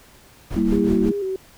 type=noise with tremolo; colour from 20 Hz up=brown; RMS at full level=-26 dBFS; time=0.5-1.1 s; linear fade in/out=10 ms; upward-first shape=triangle; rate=5.5 Hz; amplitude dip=80%
type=chord; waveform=sine; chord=E diminished; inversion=first; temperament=equal; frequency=196 / 233.1 / 329.6 Hz; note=G3 / Bb3 / E4; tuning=0 / 0 / 0 cents; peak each=-21 dBFS; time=0.56-1.12 s; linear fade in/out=5 ms
type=tone with vibrato; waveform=sine; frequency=392 Hz; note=G4; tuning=in tune; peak=-22 dBFS; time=0.72-1.36 s; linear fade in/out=2 ms; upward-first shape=square; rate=3 Hz; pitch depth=55 cents each way
effects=pink hiss -50 dBFS RMS until 1.57 s